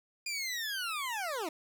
20% pulse linear sweep, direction down, 2436 to 294.7 Hz, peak -29 dBFS, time 0.26-1.49 s, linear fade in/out 5 ms, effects 10-bit

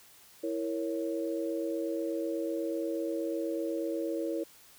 sine chord, A# diminished, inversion second, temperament equal, 329.6 / 466.2 / 554.4 Hz, E4 / A#4 / C#5, 0 / 0 / 0 cents, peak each -33 / -36 / -36 dBFS, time 0.43-4.44 s, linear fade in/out 10 ms, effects white hiss -57 dBFS RMS until 4.78 s

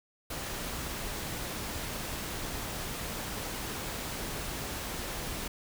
pink noise, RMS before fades -37 dBFS, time 0.3-5.48 s, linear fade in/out 5 ms, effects none

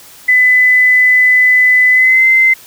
sine tone with pitch glide, 2005 to 2070 Hz, B6 to C7, +26 to -19 cents, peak -5 dBFS, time 0.28-2.54 s, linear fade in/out 10 ms, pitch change +55 cents, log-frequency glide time 1.91-2.26 s, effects white hiss -38 dBFS RMS until 2.66 s

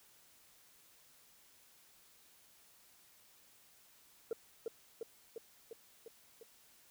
sine tone with echo, 455.9 Hz, A#4, 39 cents flat, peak -32 dBFS, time 4.31-4.33 s, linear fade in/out 2 ms, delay 350 ms, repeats 6, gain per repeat -3 dB, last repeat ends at 6.43 s, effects tanh soft clip ceiling -33 dBFS + white hiss -65 dBFS RMS until 6.9 s

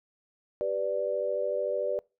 sine chord, G major, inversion none, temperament equal, 392 / 493.9 / 587.3 Hz, G4 / B4 / D5, 0 / 0 / 0 cents, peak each -35 / -31 / -29 dBFS, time 0.61-1.99 s, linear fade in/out 0 ms, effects noise-tail reverb RT60 0.3 s tail -26 dB re dry

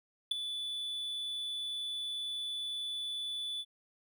triangle tone with ADSR envelope, 3471 Hz, A7, 24 cents flat, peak -23 dBFS, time 0.31-3.65 s, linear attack 7 ms, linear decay 8 ms, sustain -11 dB, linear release 49 ms, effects none

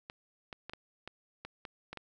clicks, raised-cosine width 0.3 ms, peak -26 dBFS, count 9, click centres 0.099 / 0.528 / 0.696 / 0.735 / 1.076 / 1.45 / 1.652 / 1.93 / 1.973 s, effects none

